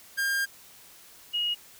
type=tone pair in turn; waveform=45% pulse / sine; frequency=1606 / 2882 Hz; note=G6 / F#7; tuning=+41 / -46 cents; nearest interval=minor seventh; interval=1013 cents; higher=second; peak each=-25 dBFS; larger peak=neither; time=0.17-0.46 / 1.33-1.55 s; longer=first; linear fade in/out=20 ms; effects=white hiss -52 dBFS RMS until 1.79 s